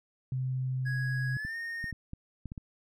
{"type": "tone", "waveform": "sine", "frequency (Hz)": 129.5, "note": "C3", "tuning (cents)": -17, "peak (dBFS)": -29, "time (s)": [0.32, 1.37], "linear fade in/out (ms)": 2}
{"type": "tone with pitch glide", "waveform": "triangle", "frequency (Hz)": [1661.2, 1843.2], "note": ["G#6", "A#6"], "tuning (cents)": [0, -20], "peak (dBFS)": -33, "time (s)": [0.85, 1.92], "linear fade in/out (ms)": 20, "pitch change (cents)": 180, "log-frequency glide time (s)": [1.33, 1.56]}
{"type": "clicks", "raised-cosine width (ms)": 5, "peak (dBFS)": -27, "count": 7, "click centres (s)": [1.45, 1.842, 1.927, 2.134, 2.457, 2.519, 2.578]}
{"effects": []}